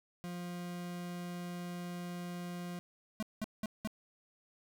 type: tone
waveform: 40% pulse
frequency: 176 Hz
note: F3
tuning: 14 cents sharp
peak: -39 dBFS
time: 0.24-2.79 s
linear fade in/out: 0 ms
type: tone bursts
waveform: square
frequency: 216.2 Hz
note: A3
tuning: 30 cents flat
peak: -35 dBFS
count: 4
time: 3.2-3.874 s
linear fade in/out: 0 ms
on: 26 ms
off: 190 ms
effects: none

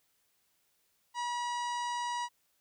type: harmonic tone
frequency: 965 Hz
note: B5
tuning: 40 cents flat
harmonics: 1 / 2 / 3 / 4 / 5 / 6 / 7 / 8 / 9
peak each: -33 / -43 / -46 / -49 / -50 / -50 / -55 / -57 / -54 dBFS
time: 1.14-2.29 s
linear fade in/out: 50 ms
effects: white hiss -74 dBFS RMS until 2.6 s

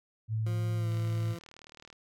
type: tone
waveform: sine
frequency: 110.1 Hz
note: A2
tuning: 2 cents sharp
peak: -28 dBFS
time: 0.28-1.36 s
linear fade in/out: 50 ms
type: tone with pitch glide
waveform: 20% pulse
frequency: 175.8 to 169.81 Hz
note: F3 to F3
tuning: +12 to -48 cents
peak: -35 dBFS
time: 0.46-1.39 s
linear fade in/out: 5 ms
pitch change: -60 cents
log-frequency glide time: 0.75-0.88 s
type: click train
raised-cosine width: 0.2 ms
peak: -33 dBFS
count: 40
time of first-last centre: 0.92-1.928 s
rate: 38.7 Hz
effects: none

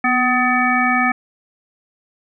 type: harmonic tone with a mistuned harmonic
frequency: 252 Hz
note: B3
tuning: 35 cents sharp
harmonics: 1 / 3 / 5 / 7 / 9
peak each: -20 / -20 / -20 / -20 / -20 dBFS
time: 0.04-1.12 s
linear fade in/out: 5 ms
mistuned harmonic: 1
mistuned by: -40 cents
effects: none

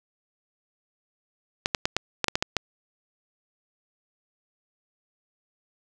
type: clicks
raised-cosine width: 0.2 ms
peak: -5 dBFS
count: 9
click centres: 1.659 / 1.748 / 1.855 / 1.966 / 2.243 / 2.283 / 2.355 / 2.425 / 2.567 s
effects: none

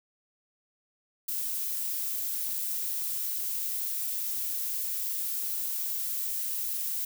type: noise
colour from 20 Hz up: violet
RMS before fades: -32 dBFS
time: 1.28-7.05 s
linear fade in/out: 5 ms
effects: none

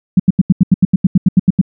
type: tone bursts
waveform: sine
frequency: 185 Hz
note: F#3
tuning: in tune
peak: -3 dBFS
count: 14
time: 0.17-1.614 s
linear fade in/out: 5 ms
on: 27 ms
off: 82 ms
effects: none

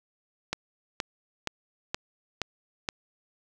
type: click train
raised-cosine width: 0.2 ms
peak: -11 dBFS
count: 6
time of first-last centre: 0.53-2.888 s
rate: 2.12 Hz
effects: none

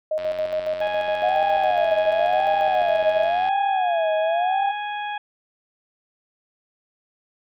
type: tone with tremolo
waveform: sine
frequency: 622.3 Hz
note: D#5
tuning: in tune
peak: -20 dBFS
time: 0.11-3.3 s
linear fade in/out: 5 ms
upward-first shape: square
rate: 7.2 Hz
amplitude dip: 55%
type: click train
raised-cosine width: 0.3 ms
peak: -21 dBFS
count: 302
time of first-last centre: 0.19-3.487 s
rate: 91.3 Hz
type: harmonic tone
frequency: 830.6 Hz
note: G#5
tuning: in tune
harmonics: 1 / 2 / 3 / 4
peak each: -27 / -33 / -37 / -39 dBFS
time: 0.81-5.18 s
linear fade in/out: 5 ms
type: tone with vibrato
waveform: sine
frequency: 709 Hz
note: F5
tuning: 26 cents sharp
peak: -19 dBFS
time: 1.22-4.72 s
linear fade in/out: 20 ms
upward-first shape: sine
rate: 0.94 Hz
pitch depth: 200 cents each way
effects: none

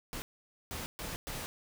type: noise bursts at uneven times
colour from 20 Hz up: pink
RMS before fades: -40 dBFS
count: 4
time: 0.13-0.22 / 0.71-0.86 / 0.99-1.16 / 1.27-1.46 s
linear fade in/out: 0 ms
effects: none

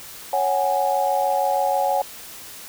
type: chord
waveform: sine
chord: C# suspended fourth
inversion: none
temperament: equal with one note detuned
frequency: 554.4 / 744.3 / 830.6 Hz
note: C#5 / F#5 / G#5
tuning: 0 / +10 / 0 cents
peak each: -23 / -22 / -22 dBFS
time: 0.33-2.02 s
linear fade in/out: 2 ms
effects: white hiss -39 dBFS RMS until 2.68 s

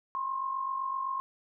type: tone pair together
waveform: sine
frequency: 1025 / 1072.8 Hz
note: C6 / C6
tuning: -36 / +43 cents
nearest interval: minor second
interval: 79 cents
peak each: -38 / -31 dBFS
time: 0.15-1.2 s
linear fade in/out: 0 ms
effects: none

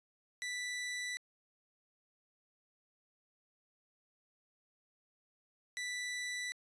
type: tone pair in turn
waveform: sawtooth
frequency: 1975.5 / 1975.5 Hz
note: B6 / B6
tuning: 0 / 0 cents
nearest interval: unison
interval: 0 cents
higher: neither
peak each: -34 / -34 dBFS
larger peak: neither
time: 0.42-1.17 / 5.77-6.52 s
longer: neither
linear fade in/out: 0 ms
effects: resampled to 22050 Hz

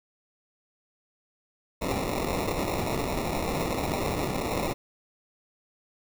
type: noise with sample-and-hold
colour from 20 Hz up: violet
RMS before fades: -29 dBFS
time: 1.81-4.74 s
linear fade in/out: 20 ms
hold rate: 1575 Hz
effects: none

